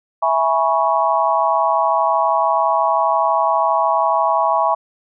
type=chord; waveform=sine; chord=C# minor seventh; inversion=first; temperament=equal with one note detuned; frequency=659.3 / 830.6 / 976.4 / 1108.7 Hz; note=E5 / G#5 / B5 / C#6; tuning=0 / 0 / -20 / 0 cents; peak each=-19 dBFS; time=0.22-4.75 s; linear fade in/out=10 ms; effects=none